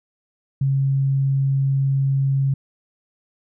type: tone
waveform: sine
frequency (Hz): 136.4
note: C#3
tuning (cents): -28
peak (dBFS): -16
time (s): 0.61-2.54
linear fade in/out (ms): 5
effects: none